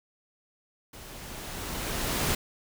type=noise with level ramp; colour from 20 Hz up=pink; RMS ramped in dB=-46 to -26 dBFS; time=0.93-2.35 s; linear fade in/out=5 ms; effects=none